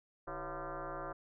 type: tone with frequency modulation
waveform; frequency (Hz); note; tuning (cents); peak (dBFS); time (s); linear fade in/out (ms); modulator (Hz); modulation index
sine; 320; D#4; +49; -39; 0.27-1.13; 10; 175; 6.4
effects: none